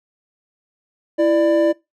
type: tone pair together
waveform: triangle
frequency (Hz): 332.8 / 593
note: E4 / D5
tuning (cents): +17 / +17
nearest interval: minor seventh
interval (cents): 1000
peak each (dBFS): -14 / -13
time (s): 1.18-1.73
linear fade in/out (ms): 20
effects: noise-tail reverb RT60 0.2 s tail -21 dB re dry